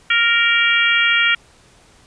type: harmonic tone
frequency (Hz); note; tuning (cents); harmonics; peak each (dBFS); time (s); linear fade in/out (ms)
466.2; A#4; 0; 3 / 4 / 5 / 6 / 7; -18 / -19 / -17 / -21 / -21; 0.1-1.35; 5
effects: pink hiss -50 dBFS RMS until 2.06 s + resampled to 22050 Hz